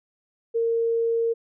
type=tone; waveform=sine; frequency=460.1 Hz; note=A#4; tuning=23 cents flat; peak=-20 dBFS; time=0.54-1.34 s; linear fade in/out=20 ms; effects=none